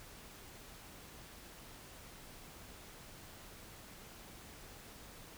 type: silence
effects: pink hiss -54 dBFS RMS until 5.37 s